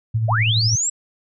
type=tone with tremolo; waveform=sine; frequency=111.7 Hz; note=A2; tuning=27 cents sharp; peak=-15 dBFS; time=0.14-0.76 s; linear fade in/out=10 ms; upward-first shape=sine; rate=12 Hz; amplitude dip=45%
type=linear sweep; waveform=sine; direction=up; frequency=535 to 7820 Hz; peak=-18 dBFS; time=0.28-0.9 s; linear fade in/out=10 ms
effects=none